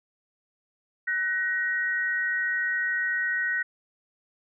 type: tone pair together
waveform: sine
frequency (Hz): 1499 / 1888.6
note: F#6 / A#6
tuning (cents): +22 / +22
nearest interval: major third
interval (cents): 400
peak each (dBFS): -28 / -26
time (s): 1.07-3.63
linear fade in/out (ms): 10
effects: none